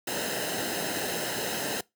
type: noise with comb filter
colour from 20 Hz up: pink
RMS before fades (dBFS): -31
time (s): 0.07-1.81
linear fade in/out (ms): 5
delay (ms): 0.87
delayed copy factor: -0.7
effects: noise-tail reverb RT60 0.2 s tail -23 dB re dry + high-pass 150 Hz 12 dB/octave